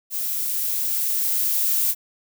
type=noise with level ramp; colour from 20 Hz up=violet; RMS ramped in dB=-26 to -20 dBFS; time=0.1-1.95 s; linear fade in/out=50 ms; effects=none